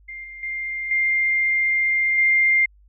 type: tone with level steps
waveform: sine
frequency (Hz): 2105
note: C7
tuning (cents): +10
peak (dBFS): -32 / -35 / -25 / -17 / -14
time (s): 0.08-2.66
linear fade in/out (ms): 10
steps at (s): 0.24 / 0.43 / 0.91 / 2.18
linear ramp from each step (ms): 2
effects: added 50 Hz sine -50 dBFS peak until 2.88 s